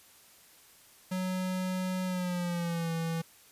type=tone with pitch glide; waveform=square; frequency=185 to 164.82 Hz; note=F#3 to E3; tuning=0 to 0 cents; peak=-31 dBFS; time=1.11-3.22 s; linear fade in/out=10 ms; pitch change=-200 cents; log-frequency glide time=2.05-2.92 s; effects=white hiss -58 dBFS RMS until 3.51 s + resampled to 32000 Hz